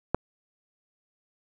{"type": "click", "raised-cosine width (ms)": 1, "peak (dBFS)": -8, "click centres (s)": 0.146, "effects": []}